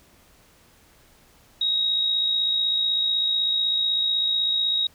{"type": "tone with amplitude modulation", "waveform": "sine", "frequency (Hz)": 3790, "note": "A#7", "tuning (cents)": 28, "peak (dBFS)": -18, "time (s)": [1.61, 4.87], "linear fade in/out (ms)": 5, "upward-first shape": "sine", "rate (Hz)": 56, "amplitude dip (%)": 40, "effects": ["pink hiss -56 dBFS RMS until 4.94 s"]}